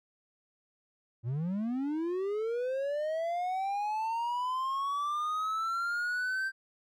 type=linear sweep; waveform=triangle; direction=up; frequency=110 to 1573 Hz; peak=-28 dBFS; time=1.23-6.52 s; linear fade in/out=50 ms; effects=none